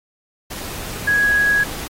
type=tone in noise; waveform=sine; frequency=1661.2 Hz; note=G#6; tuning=in tune; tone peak=-13 dBFS; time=1.07-1.64 s; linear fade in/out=10 ms; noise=pink; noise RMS=-30 dBFS; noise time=0.5-1.88 s; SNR=+14 dB; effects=AAC 48 kbps